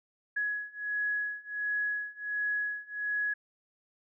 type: beating tone pair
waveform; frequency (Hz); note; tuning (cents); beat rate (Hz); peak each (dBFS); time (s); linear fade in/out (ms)
sine; 1678 / 1679.4; G#6 / G#6; +17 / +19; 1.4; -34 / -33; 0.36-3.34; 10
effects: none